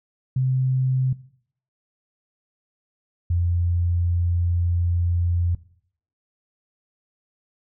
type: tone pair in turn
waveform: sine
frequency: 130 / 86.76 Hz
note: C3 / F2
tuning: -11 / -11 cents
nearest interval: perfect fifth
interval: 700 cents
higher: first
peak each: -18 dBFS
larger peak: neither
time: 0.36-1.13 / 3.3-5.55 s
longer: second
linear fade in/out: 5 ms
effects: noise-tail reverb RT60 0.6 s tail -18 dB re dry